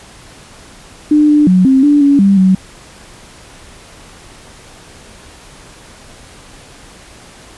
sine tone with pitch steps, 299.9 / 297.3 / 183.9 / 265.3 / 291.5 / 282.3 / 197.2 / 188 Hz, D4 / D4 / F#3 / C4 / D4 / C#4 / G3 / F#3, +36 / +21 / -10 / +24 / -13 / +32 / +11 / +28 cents, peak -5 dBFS, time 1.11-2.55 s, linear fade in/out 5 ms, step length 180 ms, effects pink hiss -38 dBFS RMS until 7.57 s + resampled to 24000 Hz

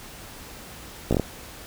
slowing click train, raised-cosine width 2 ms, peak -8 dBFS, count 5, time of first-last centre 1.11-1.197 s, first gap 16 ms, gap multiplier 1.21, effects pink hiss -42 dBFS RMS until 1.66 s

